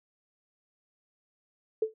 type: tone with exponential decay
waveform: sine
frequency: 438.5 Hz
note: A4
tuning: 6 cents flat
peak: -20 dBFS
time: 1.82-1.94 s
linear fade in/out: 5 ms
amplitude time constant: 24 ms
effects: none